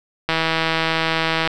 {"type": "click train", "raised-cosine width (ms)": 0.3, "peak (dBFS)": -3, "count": 193, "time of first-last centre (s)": [0.29, 1.475], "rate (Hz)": 162, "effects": []}